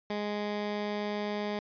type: tone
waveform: 15% pulse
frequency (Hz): 207.7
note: G#3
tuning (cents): 0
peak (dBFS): -25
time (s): 0.1-1.59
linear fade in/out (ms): 2
effects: resampled to 11025 Hz